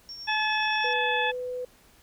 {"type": "tone with tremolo", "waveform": "sine", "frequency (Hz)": 5500, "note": "F8", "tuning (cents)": -27, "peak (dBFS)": -36, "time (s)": [0.09, 0.93], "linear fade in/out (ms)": 0, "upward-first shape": "triangle", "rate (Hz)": 9.6, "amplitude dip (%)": 45}
{"type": "harmonic tone", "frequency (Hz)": 861, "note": "A5", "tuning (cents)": -38, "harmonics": [1, 2, 3, 4], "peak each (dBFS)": [-28, -28, -30, -32], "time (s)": [0.27, 1.32], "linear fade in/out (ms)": 20}
{"type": "tone with pitch glide", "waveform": "sine", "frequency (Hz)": [493.9, 499.4], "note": ["B4", "B4"], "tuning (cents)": [0, 19], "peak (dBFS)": -30, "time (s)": [0.84, 1.65], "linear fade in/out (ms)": 5, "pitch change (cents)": 19, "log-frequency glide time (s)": [1.24, 1.29]}
{"effects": ["pink hiss -58 dBFS RMS until 2.02 s"]}